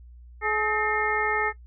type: harmonic tone with a mistuned harmonic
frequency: 426.2 Hz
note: G#4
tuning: 45 cents sharp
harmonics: 1 / 2 / 3 / 4 / 5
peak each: -29 / -29 / -29 / -29 / -29 dBFS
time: 0.41-1.53 s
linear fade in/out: 50 ms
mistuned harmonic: 4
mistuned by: +100 cents
effects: noise-tail reverb RT60 0.1 s tail -18 dB re dry + added 60 Hz sine -44 dBFS peak until 1.66 s

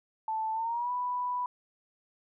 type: tone with pitch glide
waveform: sine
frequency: 880 to 987.8 Hz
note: A5 to B5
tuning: 0 to 0 cents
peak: -29 dBFS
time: 0.28-1.46 s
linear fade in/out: 2 ms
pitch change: +200 cents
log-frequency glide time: 0.53-0.91 s
effects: none

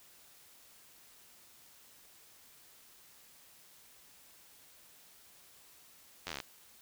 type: slowing click train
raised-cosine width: 0.2 ms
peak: -21 dBFS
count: 11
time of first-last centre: 6.27-6.402 s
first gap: 11 ms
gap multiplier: 1.04
effects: white hiss -60 dBFS RMS until 6.81 s

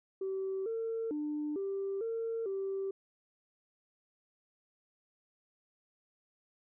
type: tone with pitch steps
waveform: sine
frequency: 383.8 / 453 / 298.9 / 392 / 455.5 / 388.7 Hz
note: G4 / A#4 / D4 / G4 / A#4 / G4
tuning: -37 / -50 / +31 / 0 / -40 / -15 cents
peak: -32 dBFS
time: 0.21-2.91 s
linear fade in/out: 5 ms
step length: 450 ms
effects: tanh soft clip ceiling -29 dBFS

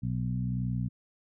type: harmonic tone with a mistuned harmonic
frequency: 61.74 Hz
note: B1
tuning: in tune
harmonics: 1 / 2 / 3 / 4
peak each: -40 / -30 / -34 / -39 dBFS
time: 0.02-0.89 s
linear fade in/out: 20 ms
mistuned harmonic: 1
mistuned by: +31 cents
effects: none

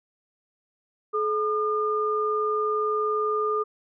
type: tone pair together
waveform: sine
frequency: 428 / 1210.6 Hz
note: A4 / D#6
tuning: -48 / -48 cents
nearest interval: octave + tritone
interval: 1800 cents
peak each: -25 / -25 dBFS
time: 1.13-3.64 s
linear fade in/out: 20 ms
effects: none

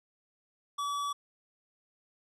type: tone with hard clipping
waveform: sine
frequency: 1145 Hz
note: D6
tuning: 44 cents flat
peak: -33 dBFS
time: 0.78-1.13 s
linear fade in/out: 10 ms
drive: 14 dB
effects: none

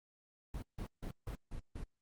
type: noise bursts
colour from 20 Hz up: brown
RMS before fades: -42 dBFS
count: 6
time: 0.54-1.838 s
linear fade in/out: 2 ms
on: 83 ms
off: 160 ms
effects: Opus 24 kbps

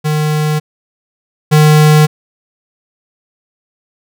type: tone pair in turn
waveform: square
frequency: 152.5 / 152.5 Hz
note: D#3 / D#3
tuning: -34 / -34 cents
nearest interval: unison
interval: 0 cents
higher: neither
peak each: -12 / -5 dBFS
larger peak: second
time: 0.04-0.6 / 1.51-2.07 s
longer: neither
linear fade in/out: 20 ms
effects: none

